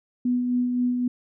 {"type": "tone with tremolo", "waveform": "sine", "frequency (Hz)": 246.9, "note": "B3", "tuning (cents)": 0, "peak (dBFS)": -19, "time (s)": [0.25, 1.08], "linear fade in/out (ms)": 5, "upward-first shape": "sine", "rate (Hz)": 3.8, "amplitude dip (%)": 35, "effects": []}